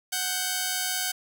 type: tone pair together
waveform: 5% pulse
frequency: 740 / 1565.2 Hz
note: F#5 / G6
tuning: 0 / -3 cents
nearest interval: octave + minor second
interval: 1297 cents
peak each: -18 dBFS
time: 0.12-1.12 s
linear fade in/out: 10 ms
effects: none